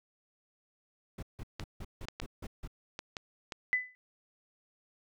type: noise bursts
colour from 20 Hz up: brown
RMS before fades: -41 dBFS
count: 8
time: 1.18-2.676 s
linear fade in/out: 5 ms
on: 47 ms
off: 160 ms
type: clicks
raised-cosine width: 0.2 ms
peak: -21 dBFS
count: 6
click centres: 1.597 / 2.085 / 2.2 / 2.991 / 3.168 / 3.522 s
type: tone with exponential decay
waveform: sine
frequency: 2003 Hz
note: B6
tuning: 24 cents sharp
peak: -22 dBFS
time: 3.73-3.95 s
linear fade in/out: 0 ms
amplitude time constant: 46 ms
effects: none